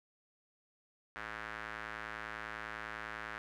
square tone with band-pass filter, 55 Hz, A1, in tune, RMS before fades -44 dBFS, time 1.16-3.38 s, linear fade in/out 0 ms, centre 1600 Hz, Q 2.6, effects none

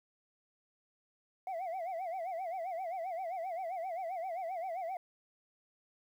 sine tone with vibrato, 710 Hz, F5, 28 cents sharp, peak -33 dBFS, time 1.47-4.97 s, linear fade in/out 2 ms, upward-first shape sine, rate 7.6 Hz, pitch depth 150 cents each way, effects tanh soft clip ceiling -35 dBFS + 11-bit

